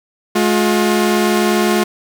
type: tone pair together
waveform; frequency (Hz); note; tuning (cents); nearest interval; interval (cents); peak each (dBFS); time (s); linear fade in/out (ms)
sawtooth; 212.5 / 357.1; G#3 / F4; +40 / +39; major sixth; 899; -11; 0.35-1.84; 10
effects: none